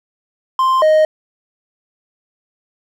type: tone pair in turn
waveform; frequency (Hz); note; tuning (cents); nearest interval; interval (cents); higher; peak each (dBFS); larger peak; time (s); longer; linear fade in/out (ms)
triangle; 1046.5 / 622.3; C6 / D#5; 0 / 0; major sixth; 900; first; -9 / -6; second; 0.59-0.82 / 0.82-1.05; neither; 2
effects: none